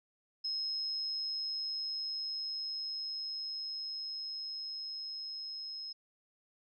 sine tone with level ramp, 5150 Hz, E8, 41 cents flat, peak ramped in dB -33 to -40 dBFS, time 0.44-5.93 s, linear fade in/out 10 ms, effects none

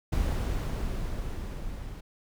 brown noise with level ramp, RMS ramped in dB -26 to -39 dBFS, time 0.12-2.01 s, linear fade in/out 10 ms, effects none

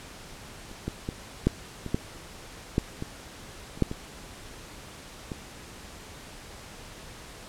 clicks, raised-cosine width 3 ms, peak -30 / -17 / -17 / -7 / -21 / -11 / -9 / -19 / -29 / -8 / -19 / -20 dBFS, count 12, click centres 0.714 / 0.88 / 1.089 / 1.47 / 1.863 / 1.945 / 2.781 / 3.024 / 3.775 / 3.823 / 3.914 / 5.318 s, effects pink hiss -45 dBFS RMS until 7.48 s + low-pass 10000 Hz 12 dB/octave

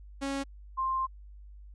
sawtooth / sine tone pair in turn, 275.2 / 1052.6 Hz, C#4 / C6, -12 / +10 cents, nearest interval octave + major seventh, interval 2322 cents, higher second, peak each -27 / -27 dBFS, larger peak neither, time 0.21-0.44 / 0.77-1.07 s, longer second, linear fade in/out 20 ms, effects added 50 Hz sine -46 dBFS peak until 1.74 s + resampled to 22050 Hz

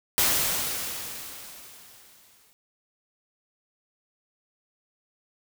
white noise with exponential decay, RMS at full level -21 dBFS, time 0.18-2.53 s, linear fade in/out 0 ms, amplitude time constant 510 ms, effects none

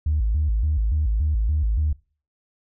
sine tone with vibrato, 63.8 Hz, C2, 43 cents flat, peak -17 dBFS, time 0.06-1.93 s, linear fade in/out 5 ms, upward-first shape square, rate 3.5 Hz, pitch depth 300 cents each way, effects noise-tail reverb RT60 0.4 s tail -25 dB re dry + tanh soft clip ceiling -14 dBFS

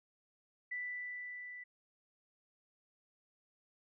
sine tone with level ramp, 1979 Hz, B6, 3 cents sharp, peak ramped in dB -37 to -46 dBFS, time 0.71-1.64 s, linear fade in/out 10 ms, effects none

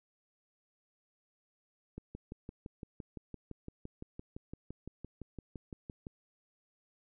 click train, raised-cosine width 3 ms, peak -30 dBFS, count 25, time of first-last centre 1.98-6.069 s, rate 5.87 Hz, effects none

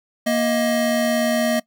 square tone pair together, 235.4 / 629 Hz, A#3 / D#5, +17 / +19 cents, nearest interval octave + perfect fourth, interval 1702 cents, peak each -21 / -21 dBFS, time 0.26-1.6 s, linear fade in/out 10 ms, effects noise-tail reverb RT60 0.1 s tail -20 dB re dry

